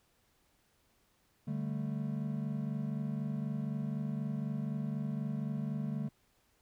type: chord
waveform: triangle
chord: D suspended fourth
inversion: none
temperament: equal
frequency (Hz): 146.83 / 196 / 220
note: D3 / G3 / A3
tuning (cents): 0 / 0 / 0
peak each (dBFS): -35 / -38 / -36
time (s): 1.47-6.09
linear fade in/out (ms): 10
effects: pink hiss -72 dBFS RMS until 6.61 s